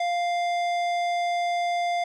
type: tone with tanh clipping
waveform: sine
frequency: 698.5 Hz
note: F5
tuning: in tune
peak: -25 dBFS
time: 0-2.04 s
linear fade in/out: 5 ms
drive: 15 dB
effects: none